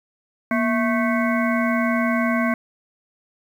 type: harmonic tone with a mistuned harmonic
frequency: 220 Hz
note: A3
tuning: in tune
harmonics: 1 / 3 / 5 / 7 / 9 / 10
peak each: -20 / -25 / -27 / -28 / -30 / -30 dBFS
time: 0.51-2.54 s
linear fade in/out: 2 ms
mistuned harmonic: 1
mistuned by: +130 cents
effects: 8-bit